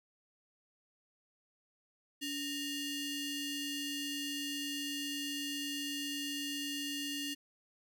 sawtooth ring-modulated tone, 1556 Hz, G6, 13 cents flat, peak -30 dBFS, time 2.21-7.35 s, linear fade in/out 20 ms, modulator 1270 Hz, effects none

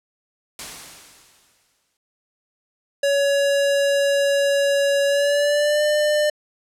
white noise with exponential decay, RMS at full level -31 dBFS, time 0.59-1.97 s, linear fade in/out 1 ms, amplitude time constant 300 ms
square tone with pitch glide, 562 to 598.9 Hz, C#5 to D5, +24 to +34 cents, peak -17 dBFS, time 3.03-6.3 s, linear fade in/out 5 ms, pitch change +110 cents, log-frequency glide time 5.06-5.83 s
effects low-pass 10000 Hz 12 dB/octave

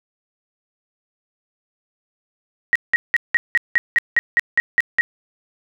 sine tone bursts, 1891 Hz, A#6, 24 cents sharp, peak -11 dBFS, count 12, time 2.73-5.01 s, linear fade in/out 0 ms, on 25 ms, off 180 ms, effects none

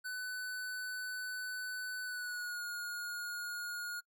square tone with pitch glide, 1500 to 1435.6 Hz, F#6 to F6, +23 to +47 cents, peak -39 dBFS, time 0.04-4.01 s, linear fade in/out 20 ms, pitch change -76 cents, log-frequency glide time 2.04-2.64 s, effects noise-tail reverb RT60 0.1 s tail -26 dB re dry

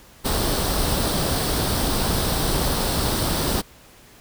pink noise with comb filter, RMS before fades -22 dBFS, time 0.24-3.62 s, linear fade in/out 20 ms, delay 0.22 ms, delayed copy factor +0.5, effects pink hiss -49 dBFS RMS until 4.2 s

